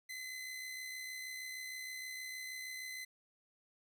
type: tone with amplitude modulation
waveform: sawtooth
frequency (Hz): 2036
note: C7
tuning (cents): -48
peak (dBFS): -38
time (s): 0.09-3.05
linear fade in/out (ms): 10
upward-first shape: sine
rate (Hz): 66.4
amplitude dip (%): 35
effects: none